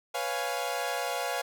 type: chord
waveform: sawtooth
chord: C# dominant seventh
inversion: third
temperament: equal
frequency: 493.9 / 554.4 / 698.5 / 830.6 Hz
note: B4 / C#5 / E#5 / G#5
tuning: 0 / 0 / 0 / 0 cents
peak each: -33 / -32 / -30 / -32 dBFS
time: 0.14-1.42 s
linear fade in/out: 10 ms
effects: none